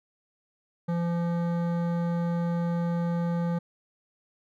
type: tone with hard clipping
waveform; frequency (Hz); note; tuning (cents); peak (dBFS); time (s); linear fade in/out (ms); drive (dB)
sine; 171.1; F3; -35; -27; 0.88-3.59; 10; 14
effects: none